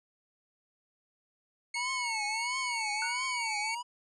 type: tone with pitch glide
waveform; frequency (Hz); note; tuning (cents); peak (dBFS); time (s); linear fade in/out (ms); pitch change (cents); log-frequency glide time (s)
sawtooth; 2198 to 2248; C#7 to C#7; -15 to +24; -29; 1.74-3.75; 5; +39; 2.19-3.53
type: tone with vibrato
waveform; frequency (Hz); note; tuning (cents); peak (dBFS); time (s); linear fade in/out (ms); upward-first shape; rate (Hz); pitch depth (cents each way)
square; 932.3; A#5; 0; -36; 1.75-3.83; 20; triangle; 1.5; 220
type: tone with exponential decay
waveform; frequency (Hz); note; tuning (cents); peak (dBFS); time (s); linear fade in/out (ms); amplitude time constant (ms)
triangle; 1471; F#6; -11; -31; 3.02-3.35; 2; 70
effects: resampled to 22050 Hz